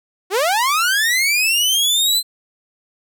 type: linear sweep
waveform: sawtooth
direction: up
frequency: 349.2 to 4109 Hz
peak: -11 dBFS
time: 0.3-2.23 s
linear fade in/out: 50 ms
effects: none